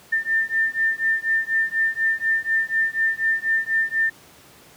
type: beating tone pair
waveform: sine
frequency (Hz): 1794 / 1798.1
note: A6 / A6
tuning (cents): +33 / +37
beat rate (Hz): 4.1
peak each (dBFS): -22 / -22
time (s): 0.12-4.1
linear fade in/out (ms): 10
effects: pink hiss -49 dBFS RMS until 4.76 s + high-pass 100 Hz 12 dB/octave